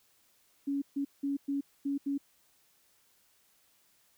sine tone bursts at uneven times, 279.9 Hz, C#4, 17 cents sharp, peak -29 dBFS, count 6, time 0.67-0.82 / 0.96-1.05 / 1.23-1.37 / 1.48-1.61 / 1.85-1.98 / 2.06-2.18 s, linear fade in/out 10 ms, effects white hiss -68 dBFS RMS until 4.17 s

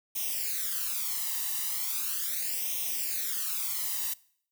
blue noise with flanger, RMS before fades -32 dBFS, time 0.15-4.14 s, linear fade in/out 10 ms, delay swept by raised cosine 0.33 to 1.05 ms, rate 0.38 Hz, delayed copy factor +0.85, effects noise-tail reverb RT60 0.6 s tail -22 dB re dry

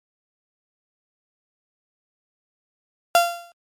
35% pulse tone with exponential decay, 690 Hz, F5, 21 cents flat, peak -8 dBFS, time 3.15-3.52 s, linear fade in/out 1 ms, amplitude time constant 80 ms, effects MP3 64 kbps

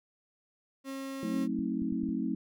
35% pulse tone, 270 Hz, C#4, 45 cents flat, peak -35 dBFS, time 0.84-1.48 s, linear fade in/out 50 ms
sine chord, F# diminished seventh, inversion none, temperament just, 185 / 222 / 266.4 / 319.7 Hz, F#3 / A3 / C4 / Eb4, 0 / +16 / +31 / +47 cents, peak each -37 / -34 / -34 / -36 dBFS, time 1.23-2.35 s, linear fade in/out 2 ms
clicks, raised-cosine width 5 ms, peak -32 dBFS, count 5, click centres 1.591 / 1.82 / 1.924 / 2.034 / 2.089 s
effects none

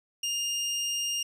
25% pulse tone, 2820 Hz, F7, 16 cents sharp, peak -24 dBFS, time 0.23-1.23 s, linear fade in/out 5 ms, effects resampled to 32000 Hz

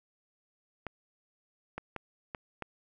clicks, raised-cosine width 0.5 ms, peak -22 dBFS, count 5, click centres 0.867 / 1.78 / 1.963 / 2.348 / 2.623 s, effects none

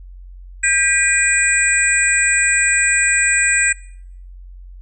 sine tone cluster, 1603 / 1957 / 2431 / 7740 / 8080 Hz, G6 / B6 / D#7 / B8 / B8, +38 / -16 / -41 / -36 / +39 cents, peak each -19 dBFS, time 0.63-3.73 s, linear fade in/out 10 ms, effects noise-tail reverb RT60 0.7 s tail -24 dB re dry + added 45 Hz sine -34 dBFS peak until 4.81 s

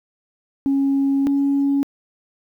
sine tone pair in turn, 275.1 / 279.1 Hz, C#4 / C#4, -13 / +12 cents, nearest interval unison, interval 25 cents, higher second, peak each -14 dBFS, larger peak neither, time 0.66-1.27 / 1.27-1.83 s, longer first, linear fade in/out 0 ms, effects tanh soft clip ceiling -12 dBFS + 9-bit

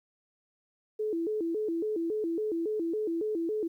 sine tone with vibrato, 378.1 Hz, F#4, 38 cents sharp, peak -28 dBFS, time 0.99-3.68 s, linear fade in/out 10 ms, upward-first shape square, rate 3.6 Hz, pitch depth 220 cents each way, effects 11-bit

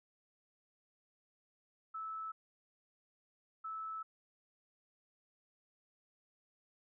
sine tone bursts at uneven times, 1308 Hz, E6, 14 cents flat, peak -40 dBFS, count 2, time 1.94-2.32 / 3.64-4.03 s, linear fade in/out 10 ms, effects none

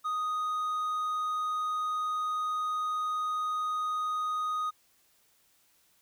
triangle tone, 1244.5 Hz, D#6, in tune, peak -27 dBFS, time 0.04-4.71 s, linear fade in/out 20 ms, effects white hiss -67 dBFS RMS until 6.01 s

